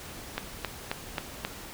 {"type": "click train", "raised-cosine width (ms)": 0.3, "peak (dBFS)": -13, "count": 5, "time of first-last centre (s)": [0.38, 1.45], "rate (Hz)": 3.74, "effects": ["pink hiss -43 dBFS RMS until 1.73 s"]}